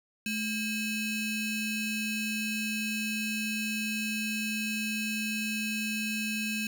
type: ring-modulated tone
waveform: 40% pulse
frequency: 1396.9 Hz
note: F6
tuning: in tune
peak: -26 dBFS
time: 0.26-6.67 s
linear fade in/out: 2 ms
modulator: 1180 Hz
effects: none